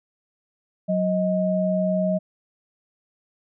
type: tone pair together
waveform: sine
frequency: 185 / 627.3 Hz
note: F#3 / D#5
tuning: 0 / +14 cents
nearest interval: octave + major sixth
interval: 2114 cents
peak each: -22 dBFS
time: 0.88-2.19 s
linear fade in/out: 20 ms
effects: none